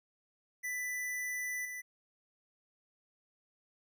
square tone with level steps, 1988 Hz, B6, 11 cents sharp, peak -36 / -41 dBFS, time 0.63-1.82 s, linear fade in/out 20 ms, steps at 1.65 s, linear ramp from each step 2 ms, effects none

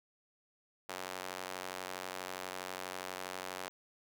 sawtooth tone with high-pass filter, 92.3 Hz, F#2, 4 cents flat, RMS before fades -43 dBFS, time 0.89-3.69 s, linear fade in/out 0 ms, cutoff 630 Hz, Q 0.76, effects none

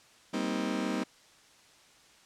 35% pulse chord, C minor seventh, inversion second, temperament just, 196.22 / 235.5 / 261.6 / 314 Hz, G3 / Bb3 / C4 / Eb4, +2 / +18 / 0 / +16 cents, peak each -34 dBFS, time 0.33-1.04 s, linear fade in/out 10 ms, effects white hiss -59 dBFS RMS until 2.25 s + low-pass 7000 Hz 12 dB/octave

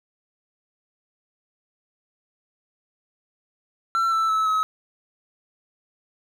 triangle tone with pitch steps, 1347 / 1324.6 / 1302.6 / 1281 Hz, E6 / E6 / E6 / E6, +37 / +8 / -21 / -50 cents, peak -17 dBFS, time 3.95-4.63 s, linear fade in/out 0 ms, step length 170 ms, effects none

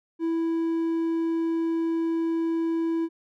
triangle tone, 329.6 Hz, E4, in tune, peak -21 dBFS, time 0.19-3.09 s, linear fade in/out 50 ms, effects none

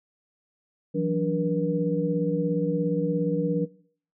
sine tone cluster, 166.6 / 183.7 / 290.1 / 477.9 Hz, E3 / F#3 / D4 / A#4, +19 / -12 / -21 / +43 cents, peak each -28 dBFS, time 0.94-3.66 s, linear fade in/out 20 ms, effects noise-tail reverb RT60 0.5 s tail -19 dB re dry

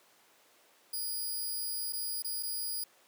5% pulse tone with dropouts, 4895 Hz, D#8, 29 cents flat, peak -27 dBFS, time 0.93-2.84 s, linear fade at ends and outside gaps 5 ms, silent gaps 1.925-1.931 / 2.223-2.245 / 2.427-2.431 s, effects pink hiss -63 dBFS RMS until 3.07 s + high-pass 400 Hz 12 dB/octave

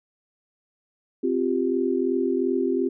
sine chord, C suspended fourth, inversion none, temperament equal, 261.6 / 349.2 / 392 Hz, C4 / F4 / G4, 0 / 0 / 0 cents, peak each -25 dBFS, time 1.23-2.89 s, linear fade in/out 10 ms, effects none

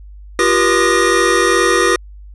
square tone cluster, 346.2 / 388.6 / 482.9 / 1228 / 1873 Hz, F4 / G4 / B4 / D#6 / A#6, -15 / -15 / -39 / -23 / +8 cents, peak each -18 dBFS, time 0.39-1.96 s, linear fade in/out 2 ms, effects added 50 Hz sine -33 dBFS peak until 2.34 s + resampled to 24000 Hz

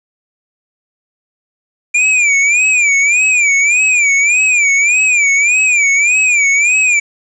square tone with vibrato, 2378 Hz, D7, 21 cents sharp, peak -9 dBFS, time 1.94-7 s, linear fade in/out 10 ms, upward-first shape sine, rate 1.7 Hz, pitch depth 130 cents each way, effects resampled to 22050 Hz + 7-bit

